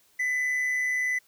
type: tone with amplitude modulation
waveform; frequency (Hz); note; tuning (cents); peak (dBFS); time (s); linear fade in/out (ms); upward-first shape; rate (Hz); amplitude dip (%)
triangle; 2000; B6; +21; -21; 0.19-1.19; 10; sine; 141; 35
effects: white hiss -63 dBFS RMS until 1.27 s